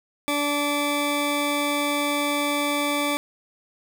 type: tone pair together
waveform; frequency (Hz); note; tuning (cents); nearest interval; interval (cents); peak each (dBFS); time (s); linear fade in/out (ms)
20% pulse; 290 / 1160; D4 / D6; -22 / -22; 2 octaves; 2400; -19 / -22; 0.28-3.17; 0
effects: none